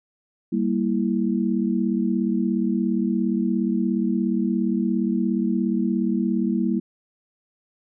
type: chord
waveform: sine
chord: E diminished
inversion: first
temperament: equal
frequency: 196 / 233.1 / 329.6 Hz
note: G3 / Bb3 / E4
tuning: 0 / 0 / 0 cents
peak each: -23 / -23 / -26 dBFS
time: 0.52-6.8 s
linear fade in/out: 10 ms
effects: none